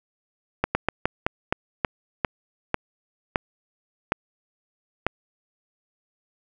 slowing click train, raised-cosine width 0.5 ms, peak -5 dBFS, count 12, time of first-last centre 0.64-5.066 s, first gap 110 ms, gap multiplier 1.24, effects none

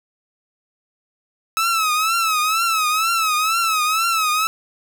sawtooth tone with vibrato, 1296 Hz, E6, 30 cents flat, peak -13 dBFS, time 1.57-4.47 s, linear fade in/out 0 ms, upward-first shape triangle, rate 2.1 Hz, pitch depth 110 cents each way, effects none

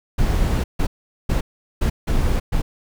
brown noise bursts at uneven times, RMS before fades -18 dBFS, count 6, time 0.18-0.64 / 0.79-0.87 / 1.29-1.41 / 1.81-1.9 / 2.07-2.4 / 2.52-2.62 s, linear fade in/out 10 ms, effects none

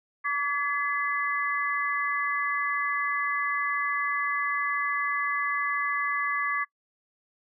sine tone cluster, 1147 / 1700 / 2021 Hz, D6 / G#6 / B6, -41 / +40 / +39 cents, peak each -28 / -30 / -30 dBFS, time 0.24-6.65 s, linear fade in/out 20 ms, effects noise-tail reverb RT60 0.1 s tail -25 dB re dry

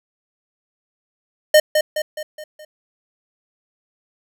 square tone with echo, 611 Hz, D#5, 32 cents flat, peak -8 dBFS, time 1.54-1.6 s, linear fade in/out 5 ms, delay 210 ms, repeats 5, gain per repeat -6 dB, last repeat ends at 2.65 s, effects none

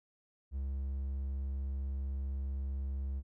triangle tone, 67.8 Hz, C#2, 38 cents flat, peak -32 dBFS, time 0.51-3.23 s, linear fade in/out 50 ms, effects none

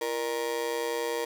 35% pulse tone with amplitude modulation, 470.4 Hz, A#4, 16 cents sharp, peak -23 dBFS, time 0.01-1.25 s, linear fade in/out 5 ms, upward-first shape sine, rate 131 Hz, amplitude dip 85%, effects none

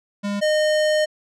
square tone pair in turn, 202.7 / 612.9 Hz, G#3 / D#5, -42 / -26 cents, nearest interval octave + perfect fifth, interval 1916 cents, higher second, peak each -23 / -17 dBFS, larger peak second, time 0.23-0.41 / 0.41-1.06 s, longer second, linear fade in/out 20 ms, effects low-pass 7000 Hz 12 dB/octave

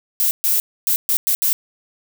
violet noise bursts at uneven times, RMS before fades -17 dBFS, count 6, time 0.2-0.31 / 0.44-0.6 / 0.87-0.96 / 1.09-1.17 / 1.27-1.35 / 1.42-1.53 s, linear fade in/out 0 ms, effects none

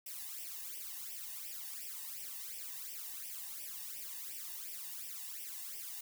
blue noise with flanger, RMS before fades -45 dBFS, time 0.06-6.01 s, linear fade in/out 5 ms, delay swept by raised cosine 0.36 to 1.11 ms, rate 2.8 Hz, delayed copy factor +1, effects none

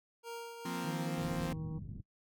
25% pulse tone with tremolo, 466.2 Hz, A#4, in tune, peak -37 dBFS, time 0.23-1.08 s, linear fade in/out 50 ms, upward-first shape triangle, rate 2.3 Hz, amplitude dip 50%
sawtooth chord, F suspended fourth, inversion none, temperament equal, 174.61 / 233.1 / 261.6 Hz, F3 / Bb3 / C4, 0 / 0 / 0 cents, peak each -36 / -39 / -37 dBFS, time 0.65-1.53 s, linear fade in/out 5 ms
harmonic tone, 158.2 Hz, D#3, 29 cents sharp, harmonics 1 / 2 / 3 / 5 / 6 / 7, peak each -38 / -50 / -53 / -62 / -62 / -65 dBFS, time 0.84-1.79 s, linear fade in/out 10 ms
white low-pass noise, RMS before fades -45 dBFS, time 1.17-2.02 s, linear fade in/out 20 ms, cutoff 190 Hz, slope 24 dB/octave
effects noise-tail reverb RT60 0.1 s tail -23 dB re dry

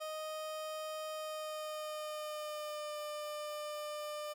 30% pulse tone with pitch glide, 622.3 to 598.7 Hz, D#5 to D5, 0 to +33 cents, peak -37 dBFS, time 0-4.34 s, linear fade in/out 20 ms, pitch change -67 cents, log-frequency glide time 1.12-2.95 s, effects none

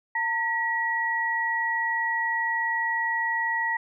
sine tone pair together, 907 / 1919.4 Hz, A#5 / B6, -48 / -50 cents, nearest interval octave + minor second, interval 1298 cents, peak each -28 / -25 dBFS, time 0.15-3.77 s, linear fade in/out 5 ms, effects none

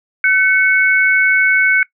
sine tone pair together, 1520 / 2212 Hz, F#6 / C#7, +46 / -4 cents, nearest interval tritone, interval 650 cents, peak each -12 dBFS, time 0.24-1.83 s, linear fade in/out 2 ms, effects noise-tail reverb RT60 0.1 s tail -21 dB re dry

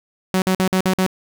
sawtooth tone bursts, 187 Hz, F#3, 19 cents sharp, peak -11 dBFS, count 6, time 0.34-1.064 s, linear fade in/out 0 ms, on 79 ms, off 50 ms, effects none

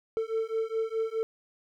triangle beating tone pair, 444.4 / 449.2 Hz, A4 / A4, +17 / +36 cents, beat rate 4.8 Hz, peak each -29 dBFS, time 0.17-1.23 s, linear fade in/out 0 ms, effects none

